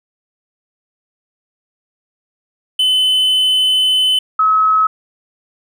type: tone pair in turn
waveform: triangle / sine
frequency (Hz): 3031 / 1284.4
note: F#7 / E6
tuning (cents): +41 / -45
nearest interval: octave + minor third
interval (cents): 1486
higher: first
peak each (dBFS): -9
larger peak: neither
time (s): 2.79-4.19 / 4.39-4.87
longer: first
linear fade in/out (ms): 5
effects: none